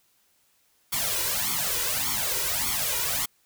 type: noise with flanger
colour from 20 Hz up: white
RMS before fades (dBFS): -27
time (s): 0.92-3.26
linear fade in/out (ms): 10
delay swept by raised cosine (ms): 0.89 to 2.09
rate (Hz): 1.7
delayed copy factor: +0.9
effects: white hiss -66 dBFS RMS until 3.45 s